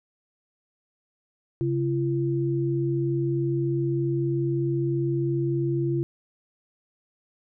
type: tone pair together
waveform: sine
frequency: 135.83 / 340.4 Hz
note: C#3 / F4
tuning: -35 / -44 cents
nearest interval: octave + major third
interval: 1591 cents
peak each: -25 dBFS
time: 1.61-6.03 s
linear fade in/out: 0 ms
effects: none